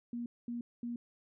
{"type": "tone bursts", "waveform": "sine", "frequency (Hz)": 238.1, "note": "A#3", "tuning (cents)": 37, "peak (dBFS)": -36, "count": 3, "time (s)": [0.13, 0.96], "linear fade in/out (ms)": 2, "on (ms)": 130, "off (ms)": 220, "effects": []}